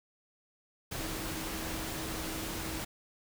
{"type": "tone in noise", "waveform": "sine", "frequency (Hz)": 320.6, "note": "E4", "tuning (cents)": -48, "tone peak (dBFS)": -43, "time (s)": [0.99, 2.8], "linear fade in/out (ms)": 10, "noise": "pink", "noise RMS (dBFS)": -38, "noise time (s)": [0.91, 2.85], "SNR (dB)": -8, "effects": []}